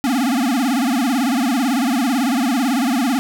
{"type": "tone with vibrato", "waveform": "square", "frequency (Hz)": 255.9, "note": "C4", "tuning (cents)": -38, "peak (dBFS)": -16, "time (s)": [0.04, 3.19], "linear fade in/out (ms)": 0, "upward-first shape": "sine", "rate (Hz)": 18, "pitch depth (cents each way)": 200, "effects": []}